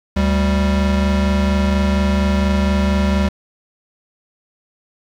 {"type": "tone pair together", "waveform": "square", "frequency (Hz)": [73.42, 196], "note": ["D2", "G3"], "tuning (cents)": [0, 0], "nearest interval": "octave + perfect fourth", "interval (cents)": 1700, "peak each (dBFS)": -17, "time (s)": [0.16, 3.29], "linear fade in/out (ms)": 10, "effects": ["low-pass 5000 Hz 12 dB/octave", "7-bit"]}